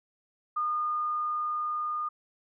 sine tone with level ramp, 1220 Hz, D#6, 34 cents flat, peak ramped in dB -26 to -29 dBFS, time 0.56-2.09 s, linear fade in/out 10 ms, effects none

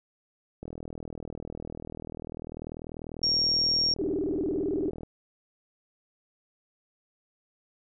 click train, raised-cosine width 2 ms, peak -25 dBFS, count 178, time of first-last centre 0.63-5.033 s, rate 40.2 Hz
sine tone, 5550 Hz, F8, 12 cents flat, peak -22 dBFS, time 3.23-3.94 s, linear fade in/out 5 ms
sine tone with vibrato, 343.9 Hz, F4, 27 cents flat, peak -26 dBFS, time 3.99-4.9 s, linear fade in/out 5 ms, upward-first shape square, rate 18 Hz, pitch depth 230 cents each way
effects none

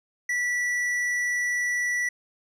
sine tone with tanh clipping, 1956 Hz, B6, 17 cents flat, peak -25 dBFS, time 0.29-2.09 s, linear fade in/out 5 ms, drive 9 dB, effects none

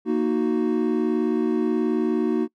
triangle chord, D# minor, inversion second, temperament equal, 233.1 / 311.1 / 370 Hz, A#3 / D#4 / F#4, 0 / 0 / 0 cents, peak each -22 dBFS, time 0.05-2.48 s, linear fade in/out 50 ms, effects noise-tail reverb RT60 0.1 s tail -25 dB re dry

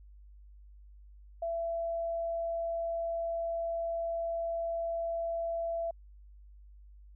sine tone, 670 Hz, E5, 28 cents sharp, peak -31 dBFS, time 1.42-5.91 s, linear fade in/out 5 ms, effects added 50 Hz sine -51 dBFS peak until 7.15 s

